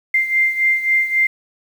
sine beating tone pair, 2093 / 2096.7 Hz, C7 / C7, 0 / +3 cents, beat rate 3.7 Hz, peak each -15 / -20 dBFS, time 0.14-1.27 s, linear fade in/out 5 ms, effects 7-bit

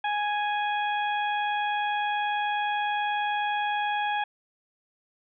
harmonic tone, 830.6 Hz, G#5, in tune, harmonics 1 / 2 / 3 / 4, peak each -26 / -32 / -36 / -38 dBFS, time 0.04-4.24 s, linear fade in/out 5 ms, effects none

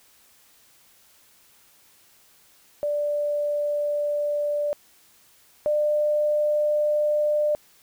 sine tone pair in turn, 587.3 / 597.9 Hz, D5 / D5, 0 / +31 cents, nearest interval unison, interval 31 cents, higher second, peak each -22 / -19 dBFS, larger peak second, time 2.83-4.73 / 5.66-7.55 s, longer first, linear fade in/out 0 ms, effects white hiss -57 dBFS RMS until 7.82 s

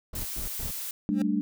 brown noise bursts, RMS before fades -36 dBFS, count 3, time 0.13-0.71 s, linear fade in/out 5 ms, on 120 ms, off 110 ms
blue noise, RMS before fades -35 dBFS, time 0.15-0.91 s, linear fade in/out 2 ms
sine chord, G suspended second, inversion none, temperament equal, 196 / 220 / 293.7 Hz, G3 / A3 / D4, 0 / 0 / 0 cents, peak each -28 dBFS, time 1.09-1.41 s, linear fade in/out 0 ms
25% pulse tone with exponential growth, 266.5 Hz, C4, 32 cents sharp, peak -27 dBFS, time 1.1-1.22 s, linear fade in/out 1 ms, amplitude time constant 26 ms
effects none

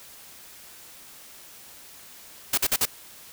white noise bursts, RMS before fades -22 dBFS, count 4, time 2.53-2.855 s, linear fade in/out 5 ms, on 46 ms, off 47 ms, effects white hiss -47 dBFS RMS until 3.32 s

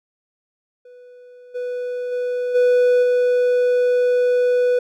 triangle tone with level steps, 493.9 Hz, B4, in tune, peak -39 / -21 / -18 / -10 / -12 dBFS, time 0.85-4.79 s, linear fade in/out 5 ms, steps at 1.54 / 2.11 / 2.54 / 3.02 s, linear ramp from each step 20 ms, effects none

